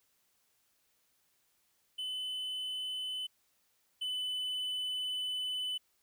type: tone pair in turn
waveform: triangle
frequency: 3021 / 3006 Hz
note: F#7 / F#7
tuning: +35 / +27 cents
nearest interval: unison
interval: 8 cents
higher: first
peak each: -34 / -32 dBFS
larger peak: second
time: 1.98-3.27 / 4.01-5.78 s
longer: second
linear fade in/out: 10 ms
effects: white hiss -74 dBFS RMS until 6.02 s